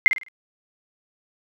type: tone with echo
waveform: sine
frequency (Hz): 2093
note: C7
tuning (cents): 0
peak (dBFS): -8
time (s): 0.06-0.08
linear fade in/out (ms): 0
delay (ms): 51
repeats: 4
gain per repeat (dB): -9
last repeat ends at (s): 0.284
effects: none